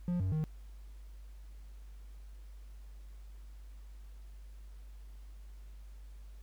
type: tone with pitch steps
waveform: triangle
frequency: 176.6 / 93.8 / 155.6 Hz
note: F3 / F#2 / D#3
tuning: +20 / +24 / 0 cents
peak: -28 dBFS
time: 0.08-0.44 s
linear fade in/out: 0 ms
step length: 120 ms
effects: added 50 Hz sine -47 dBFS peak until 6.42 s + pink hiss -68 dBFS RMS until 6.42 s